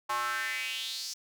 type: tone with high-pass filter sweep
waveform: square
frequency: 120 Hz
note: B2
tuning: 49 cents flat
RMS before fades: -34 dBFS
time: 0.09-1.14 s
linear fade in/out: 10 ms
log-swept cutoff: 970 to 5600 Hz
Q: 4.3
effects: none